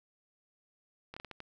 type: slowing click train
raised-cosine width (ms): 0.3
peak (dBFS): -28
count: 6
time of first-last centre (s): 1.14-1.403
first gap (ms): 25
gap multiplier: 1.38
effects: none